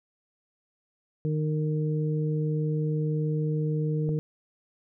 harmonic tone, 153.6 Hz, D#3, 22 cents flat, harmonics 1 / 2 / 3, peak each -25 / -35 / -33 dBFS, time 1.25-4.19 s, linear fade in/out 0 ms
click, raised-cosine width 2 ms, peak -23 dBFS, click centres 4.091 s
effects none

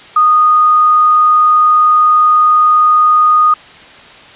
sine tone, 1235 Hz, D#6, 13 cents flat, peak -5 dBFS, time 0.16-3.54 s, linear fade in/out 5 ms, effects white hiss -36 dBFS RMS until 4.35 s + resampled to 8000 Hz

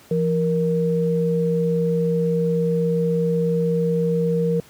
sine tone pair together, 169.4 / 468.2 Hz, E3 / A#4, +48 / +8 cents, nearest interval octave + tritone, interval 1760 cents, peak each -20 dBFS, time 0.11-4.6 s, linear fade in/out 2 ms, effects pink hiss -49 dBFS RMS until 4.69 s + high-pass 80 Hz 12 dB/octave

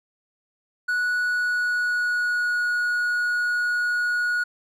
triangle tone with pitch glide, 1470 to 1453.1 Hz, F#6 to F#6, -12 to -32 cents, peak -19 dBFS, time 0.88-4.44 s, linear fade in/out 10 ms, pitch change -20 cents, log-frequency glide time 1.19-2.65 s, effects none

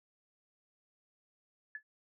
sine tone with exponential decay, 1721 Hz, A6, 39 cents flat, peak -36 dBFS, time 1.75-1.83 s, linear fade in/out 2 ms, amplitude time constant 16 ms, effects none

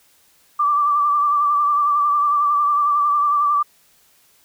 sine tone with vibrato, 1170 Hz, D6, 7 cents flat, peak -14 dBFS, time 0.59-3.63 s, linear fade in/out 10 ms, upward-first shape sine, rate 11 Hz, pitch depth 37 cents each way, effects white hiss -56 dBFS RMS until 4.44 s

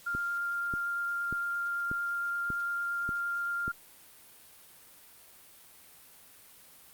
sine tone with vibrato, 1396.9 Hz, F6, in tune, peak -30 dBFS, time 0.06-3.72 s, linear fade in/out 10 ms, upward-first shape triangle, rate 8.8 Hz, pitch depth 9 cents each way
click train, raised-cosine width 3 ms, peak -25 dBFS, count 7, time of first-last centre 0.15-3.679 s, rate 1.7 Hz
effects white hiss -55 dBFS RMS until 6.93 s + Opus 48 kbps

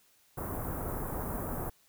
pink band-stop noise, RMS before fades -36 dBFS, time 0.37-1.7 s, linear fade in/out 10 ms, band 1300 to 12000 Hz, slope 24 dB/octave, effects white hiss -66 dBFS RMS until 1.88 s

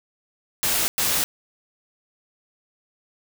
white noise bursts at uneven times, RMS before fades -22 dBFS, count 2, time 0.63-0.88 / 0.98-1.24 s, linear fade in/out 0 ms, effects none

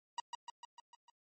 45% pulse tone with echo, 957 Hz, A#5, 45 cents sharp, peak -35 dBFS, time 0.18-0.2 s, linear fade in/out 2 ms, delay 150 ms, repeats 6, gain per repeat -4 dB, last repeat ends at 1.1 s, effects MP3 32 kbps

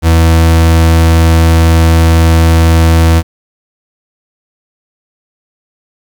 40% pulse tone, 82 Hz, E2, 9 cents flat, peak -3 dBFS, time 0.02-3.23 s, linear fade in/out 50 ms, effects 7-bit

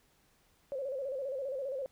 sine tone with vibrato, 538 Hz, C5, 48 cents sharp, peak -34 dBFS, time 0.72-1.86 s, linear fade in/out 0 ms, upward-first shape square, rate 15 Hz, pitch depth 74 cents each way, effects pink hiss -69 dBFS RMS until 1.91 s

